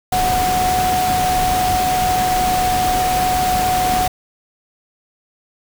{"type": "tone in noise", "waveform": "sine", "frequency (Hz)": 736, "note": "F#5", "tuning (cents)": -9, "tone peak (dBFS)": -15, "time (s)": [0.12, 4.08], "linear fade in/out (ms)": 5, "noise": "pink", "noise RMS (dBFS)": -22, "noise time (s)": [0.12, 4.08], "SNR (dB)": 4, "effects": []}